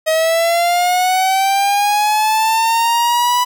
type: linear sweep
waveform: 45% pulse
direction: up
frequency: 630 to 990 Hz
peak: -12 dBFS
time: 0.06-3.45 s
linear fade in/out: 20 ms
effects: 9-bit